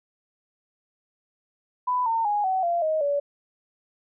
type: tone with pitch steps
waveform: sine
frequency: 996 / 908.1 / 827.9 / 754.8 / 688.2 / 627.4 / 572.1 Hz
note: B5 / A#5 / G#5 / F#5 / F5 / D#5 / D5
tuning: +14 / -46 / -6 / +34 / -26 / +14 / -45 cents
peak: -21 dBFS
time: 1.87-3.2 s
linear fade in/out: 10 ms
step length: 190 ms
effects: none